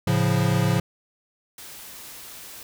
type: chord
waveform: square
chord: A augmented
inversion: none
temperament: equal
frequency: 110 / 138.59 / 174.61 Hz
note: A2 / C#3 / E#3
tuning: 0 / 0 / 0 cents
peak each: -24 dBFS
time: 0.07-0.8 s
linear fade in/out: 5 ms
type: noise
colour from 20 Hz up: white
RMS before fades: -41 dBFS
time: 1.58-2.63 s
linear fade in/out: 2 ms
effects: none